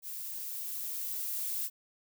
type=noise with level ramp; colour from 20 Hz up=violet; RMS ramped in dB=-41 to -34 dBFS; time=0.02-1.7 s; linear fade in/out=50 ms; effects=none